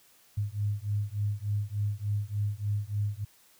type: beating tone pair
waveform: sine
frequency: 101.6 / 105 Hz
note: G#2 / G#2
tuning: -38 / +19 cents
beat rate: 3.4 Hz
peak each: -31 dBFS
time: 0.37-3.25 s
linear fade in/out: 10 ms
effects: white hiss -61 dBFS RMS until 3.59 s